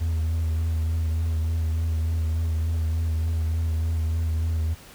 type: tone with vibrato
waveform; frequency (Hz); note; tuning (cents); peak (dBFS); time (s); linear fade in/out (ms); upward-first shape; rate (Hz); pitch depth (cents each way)
triangle; 81; E2; -30; -19; 0-4.75; 20; sine; 3.4; 28
effects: tanh soft clip ceiling -15 dBFS + pink hiss -47 dBFS RMS until 4.94 s